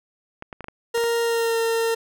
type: clicks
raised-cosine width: 0.5 ms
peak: -20 dBFS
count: 7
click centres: 0.424 / 0.528 / 0.607 / 0.643 / 0.684 / 0.977 / 1.039 s
type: tone with pitch glide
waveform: 40% pulse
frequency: 466.2 to 456.6 Hz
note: A#4 to A#4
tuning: 0 to -36 cents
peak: -19 dBFS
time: 0.94-1.95 s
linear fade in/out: 10 ms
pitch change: -36 cents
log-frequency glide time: 1.22-1.58 s
effects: none